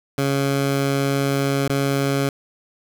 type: tone with dropouts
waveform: 15% pulse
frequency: 138.59 Hz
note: C#3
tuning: in tune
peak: -12 dBFS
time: 0.18-2.29 s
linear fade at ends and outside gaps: 2 ms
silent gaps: 1.68-1.696 s
effects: none